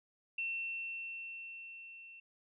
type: tone with level ramp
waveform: sine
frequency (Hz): 2700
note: E7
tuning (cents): +41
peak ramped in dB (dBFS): -34 to -51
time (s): 0.38-2.2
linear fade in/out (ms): 5
effects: none